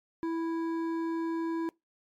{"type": "tone with hard clipping", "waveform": "sine", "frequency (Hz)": 329.6, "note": "E4", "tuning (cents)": 0, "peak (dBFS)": -31, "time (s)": [0.23, 1.69], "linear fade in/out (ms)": 0, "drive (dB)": 9, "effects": ["noise-tail reverb RT60 0.2 s tail -24 dB re dry", "MP3 96 kbps"]}